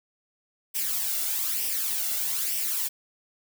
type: noise with flanger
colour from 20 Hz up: blue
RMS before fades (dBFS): -28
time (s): 0.74-2.89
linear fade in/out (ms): 20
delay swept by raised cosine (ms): 0.36 to 1.46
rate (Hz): 1.1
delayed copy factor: +0.6
effects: none